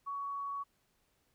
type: tone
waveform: sine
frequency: 1122 Hz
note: C#6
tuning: 21 cents sharp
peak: -36 dBFS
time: 0.06-0.64 s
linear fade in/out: 20 ms
effects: pink hiss -75 dBFS RMS until 1.34 s